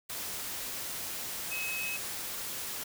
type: tone in noise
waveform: sine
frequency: 2563 Hz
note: E7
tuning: 49 cents flat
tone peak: -34 dBFS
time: 1.51-1.97 s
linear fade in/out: 10 ms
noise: white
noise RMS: -38 dBFS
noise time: 0.09-2.84 s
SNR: +1 dB
effects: none